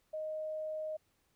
sine tone, 622.3 Hz, D#5, in tune, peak -36 dBFS, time 0.13-0.97 s, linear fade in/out 10 ms, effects pink hiss -75 dBFS RMS until 1.35 s

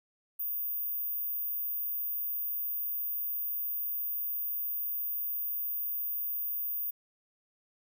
sine tone, 14917 Hz, A#9, in tune, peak -31 dBFS, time 0.39-6.91 s, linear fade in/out 10 ms, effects none

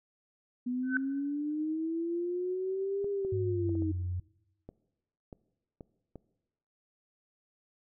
sine linear two-way sweep, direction up then down, 244.6 to 404.9 to 311.2 Hz, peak -30 dBFS, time 0.66-3.92 s, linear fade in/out 10 ms, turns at 3.09 s
sine tone with exponential growth, 1520 Hz, F#6, 46 cents sharp, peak -23 dBFS, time 0.83-0.97 s, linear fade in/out 2 ms, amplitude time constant 30 ms
clicks, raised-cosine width 2 ms, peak -31 dBFS, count 9, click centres 3.044 / 3.249 / 3.693 / 3.753 / 3.822 / 4.69 / 5.328 / 5.808 / 6.157 s
sine tone with pitch glide, 101.6 to 89.99 Hz, G#2 to F#2, -38 to -48 cents, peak -31 dBFS, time 3.32-4.2 s, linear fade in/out 5 ms, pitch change -210 cents, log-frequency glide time 3.49-3.82 s
effects noise-tail reverb RT60 1.0 s tail -20 dB re dry

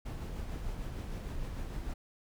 brown noise with tremolo, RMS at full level -37 dBFS, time 0.05-1.94 s, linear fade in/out 10 ms, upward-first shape triangle, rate 6.6 Hz, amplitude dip 35%, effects none

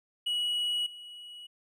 triangle tone with level steps, 2921 Hz, F#7, 23 cents flat, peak -26 / -42 dBFS, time 0.26-1.47 s, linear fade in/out 10 ms, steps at 0.86 s, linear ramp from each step 5 ms, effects none

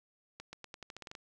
accelerating click train, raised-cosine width 0.2 ms, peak -28 dBFS, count 11, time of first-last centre 0.4-1.152 s, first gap 130 ms, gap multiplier 0.87, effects none

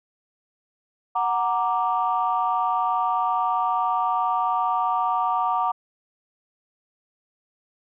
sine chord, Gb augmented, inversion none, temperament equal, 740 / 932.3 / 1174.7 Hz, Gb5 / Bb5 / D6, 0 / 0 / 0 cents, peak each -24 dBFS, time 1.15-5.72 s, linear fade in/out 10 ms, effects tanh soft clip ceiling -11 dBFS

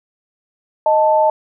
sine tone pair together, 622.3 / 881.5 Hz, D#5 / A5, 0 / +3 cents, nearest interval tritone, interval 603 cents, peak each -13 dBFS, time 0.86-1.3 s, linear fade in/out 2 ms, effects none

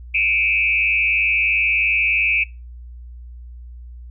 sine tone with frequency modulation, 2460 Hz, D#7, 20 cents flat, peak -15 dBFS, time 0.14-2.44 s, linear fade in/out 10 ms, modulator 103 Hz, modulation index 1.8, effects noise-tail reverb RT60 0.3 s tail -25 dB re dry + added 60 Hz sine -34 dBFS peak until 4.1 s

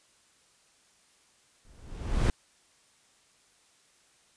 brown noise with exponential growth, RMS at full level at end -19 dBFS, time 1.65-2.3 s, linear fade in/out 1 ms, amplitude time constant 140 ms, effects white hiss -64 dBFS RMS until 4.36 s + resampled to 22050 Hz

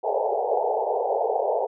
pink band-pass noise, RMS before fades -24 dBFS, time 0.03-1.67 s, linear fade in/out 20 ms, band 410 to 880 Hz, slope 96 dB/octave, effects none

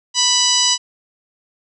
harmonic tone, 987.8 Hz, B5, in tune, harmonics 1 / 2 / 3 / 4 / 5 / 6 / 7 / 8, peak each -25 / -29 / -19 / -21 / -18 / -19 / -27 / -23 dBFS, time 0.14-0.78 s, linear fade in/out 50 ms, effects none

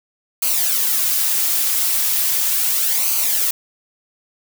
blue noise with flanger, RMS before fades -18 dBFS, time 0.42-3.51 s, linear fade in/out 5 ms, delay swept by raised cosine 0.55 to 4.95 ms, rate 0.37 Hz, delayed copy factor -0.6, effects none

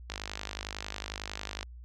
click train, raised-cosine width 0.2 ms, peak -18 dBFS, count 79, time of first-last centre 0.1-1.629 s, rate 51 Hz, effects added 60 Hz sine -44 dBFS peak until 1.84 s

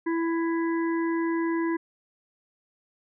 harmonic tone, 331.9 Hz, E4, 12 cents sharp, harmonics 1 / 3 / 5 / 6, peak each -24 / -34 / -38 / -40 dBFS, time 0.06-1.77 s, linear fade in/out 10 ms, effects none

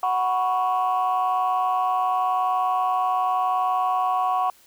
sine chord, F# suspended fourth, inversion none, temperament equal, 740 / 987.8 / 1108.7 Hz, F#5 / B5 / C#6, 0 / 0 / 0 cents, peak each -21 / -27 / -23 dBFS, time 0.03-4.5 s, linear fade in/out 2 ms, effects tanh soft clip ceiling -14 dBFS + white hiss -55 dBFS RMS until 4.66 s

